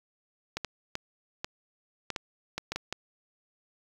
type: clicks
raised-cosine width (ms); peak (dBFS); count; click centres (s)
0.2; -15; 10; 0.57 / 0.647 / 0.954 / 1.445 / 2.103 / 2.162 / 2.58 / 2.72 / 2.76 / 2.926
effects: 7-bit